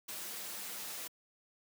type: noise with comb filter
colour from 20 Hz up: white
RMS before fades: -43 dBFS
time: 0.08-1.08 s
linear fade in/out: 10 ms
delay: 7.4 ms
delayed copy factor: -0.5
effects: high-pass 150 Hz 12 dB/octave